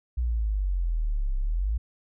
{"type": "exponential two-way sweep", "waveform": "sine", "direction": "down then up", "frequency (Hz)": [62, 32.16, 59.9], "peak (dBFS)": -23, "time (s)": [0.17, 1.78], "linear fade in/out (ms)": 10, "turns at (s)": 1.38, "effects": []}